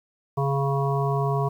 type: harmonic tone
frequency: 138.59 Hz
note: C#3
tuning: in tune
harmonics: 1 / 3 / 5 / 7 / 8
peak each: -23 / -28 / -30 / -31 / -32 dBFS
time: 0.37-1.49 s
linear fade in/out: 10 ms
effects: 9-bit